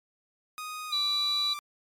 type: tone with pitch glide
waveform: sawtooth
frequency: 1244.5 to 1177.4 Hz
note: D#6 to D6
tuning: 0 to +4 cents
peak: -32 dBFS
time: 0.58-1.59 s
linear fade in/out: 0 ms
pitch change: -96 cents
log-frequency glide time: 0.89-0.95 s
type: tone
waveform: sine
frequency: 3939 Hz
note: B7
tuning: 5 cents flat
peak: -25 dBFS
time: 0.92-1.54 s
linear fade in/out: 10 ms
effects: MP3 96 kbps